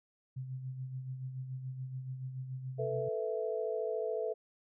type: tone with tremolo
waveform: sine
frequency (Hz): 130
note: C3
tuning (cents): -11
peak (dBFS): -36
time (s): 0.36-3.09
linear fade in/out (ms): 10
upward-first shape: sine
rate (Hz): 7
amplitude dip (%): 50
type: chord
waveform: sine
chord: A suspended second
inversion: none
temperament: equal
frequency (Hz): 440 / 493.9 / 659.3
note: A4 / B4 / E5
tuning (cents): 0 / 0 / 0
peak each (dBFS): -35 / -38 / -38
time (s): 2.78-4.34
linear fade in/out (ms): 20
effects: none